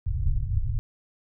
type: low-pass noise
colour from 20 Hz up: pink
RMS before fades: -25 dBFS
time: 0.06-0.79 s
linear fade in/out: 0 ms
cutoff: 140 Hz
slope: 96 dB/octave
effects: none